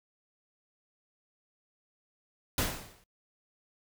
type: noise with exponential decay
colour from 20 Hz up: pink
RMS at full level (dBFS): -26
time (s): 2.58-3.04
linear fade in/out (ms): 2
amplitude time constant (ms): 99
effects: noise-tail reverb RT60 0.1 s tail -25 dB re dry